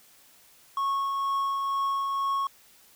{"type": "tone with tremolo", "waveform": "triangle", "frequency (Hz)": 1100, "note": "C#6", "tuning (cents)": -14, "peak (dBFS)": -22, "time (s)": [0.77, 2.47], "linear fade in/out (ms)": 2, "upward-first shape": "triangle", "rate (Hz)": 2.1, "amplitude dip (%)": 30, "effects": ["white hiss -57 dBFS RMS until 2.95 s"]}